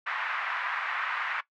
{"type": "band-pass noise", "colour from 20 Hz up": "white", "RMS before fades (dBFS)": -32, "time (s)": [0.06, 1.41], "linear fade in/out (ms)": 10, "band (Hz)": [980, 2000], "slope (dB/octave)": 24, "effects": ["noise-tail reverb RT60 0.1 s tail -17 dB re dry"]}